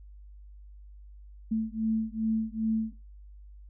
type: beating tone pair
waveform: sine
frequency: 220 / 222.5 Hz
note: A3 / A3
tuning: 0 / +20 cents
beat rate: 2.5 Hz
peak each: -30 dBFS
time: 1.51-2.93 s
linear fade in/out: 10 ms
effects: noise-tail reverb RT60 0.3 s tail -23 dB re dry + added 50 Hz sine -46 dBFS peak until 3.69 s